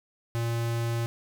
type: tone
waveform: square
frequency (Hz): 116.54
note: A#2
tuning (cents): 0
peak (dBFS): -27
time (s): 0.35-1.06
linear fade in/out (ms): 0
effects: none